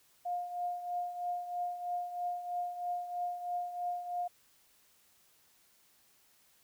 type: tone with tremolo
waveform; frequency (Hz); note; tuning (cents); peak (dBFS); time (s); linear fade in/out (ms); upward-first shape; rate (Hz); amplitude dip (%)
sine; 709; F5; +26; -31; 0.25-4.28; 10; triangle; 3.1; 70
effects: white hiss -67 dBFS RMS until 6.63 s